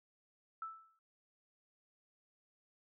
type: tone with exponential decay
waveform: sine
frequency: 1318 Hz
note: E6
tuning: 1 cent flat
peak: -38 dBFS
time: 0.62-0.99 s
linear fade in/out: 2 ms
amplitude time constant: 80 ms
effects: none